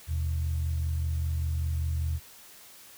sine tone pair together, 79.7 / 124.82 Hz, D#2 / B2, +42 / +19 cents, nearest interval minor sixth, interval 777 cents, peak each -26 / -35 dBFS, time 0.07-2.2 s, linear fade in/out 50 ms, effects tanh soft clip ceiling -19 dBFS + white hiss -51 dBFS RMS until 2.97 s

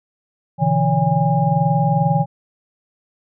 sine tone cluster, 124.2 / 146.4 / 166.6 / 566 / 813 Hz, B2 / D3 / E3 / C#5 / G#5, +10 / -5 / +19 / +36 / -37 cents, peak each -24 / -19 / -18 / -25 / -19 dBFS, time 0.58-2.26 s, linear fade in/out 50 ms, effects none

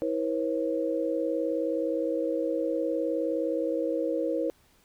sine tone cluster, 324 / 482.6 / 542 Hz, E4 / B4 / C#5, -30 / -40 / -39 cents, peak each -30 dBFS, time 0.02-4.5 s, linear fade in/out 0 ms, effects pink hiss -63 dBFS RMS until 4.84 s

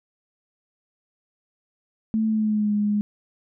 sine tone with pitch glide, 220 to 207.7 Hz, A3 to G#3, 0 to 0 cents, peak -19 dBFS, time 2.14-3.01 s, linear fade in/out 0 ms, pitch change -100 cents, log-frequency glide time 2.26-2.73 s, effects none

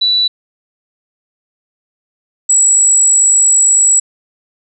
sine tone pair in turn, 3954 / 7783 Hz, B7 / B8, +1 / -26 cents, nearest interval octave, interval 1173 cents, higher second, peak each -9 / -6 dBFS, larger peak second, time 0.01-0.28 / 2.49-4 s, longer second, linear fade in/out 10 ms, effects none

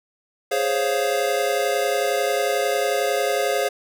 square chord, Db major seventh, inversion second, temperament equal, 415.3 / 523.3 / 554.4 / 698.5 Hz, Ab4 / C5 / Db5 / F5, 0 / 0 / 0 / 0 cents, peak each -26 dBFS, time 0.51-3.69 s, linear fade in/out 10 ms, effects none

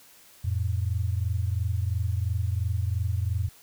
sine tone pair together, 87.08 / 110 Hz, F2 / A2, -5 / 0 cents, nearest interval major third, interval 405 cents, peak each -26 / -28 dBFS, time 0.44-3.49 s, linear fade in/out 10 ms, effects white hiss -54 dBFS RMS until 3.62 s

